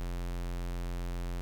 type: tone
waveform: square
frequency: 43.73 Hz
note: F1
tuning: 3 cents sharp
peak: -34 dBFS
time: 0-1.41 s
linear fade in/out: 0 ms
effects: none